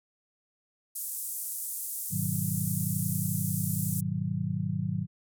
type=band-pass noise; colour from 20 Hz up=pink; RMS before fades=-36 dBFS; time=0.95-4.01 s; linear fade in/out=10 ms; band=8900 to 15000 Hz; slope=24 dB/octave
type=chord; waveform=sine; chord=G# minor seventh; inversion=none; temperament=just; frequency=103.83 / 124.59 / 155.74 / 186.89 Hz; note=G#2 / B2 / D#3 / F#3; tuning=0 / +16 / +2 / +18 cents; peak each=-34 / -36 / -32 / -33 dBFS; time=2.1-5.07 s; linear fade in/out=50 ms
effects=none